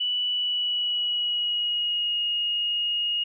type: tone with pitch glide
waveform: sine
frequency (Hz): 2960 to 2867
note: F#7 to F7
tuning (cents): 0 to +45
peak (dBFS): -23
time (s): 0-3.24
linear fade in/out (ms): 10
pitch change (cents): -55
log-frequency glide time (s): 0.31-2.21
effects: none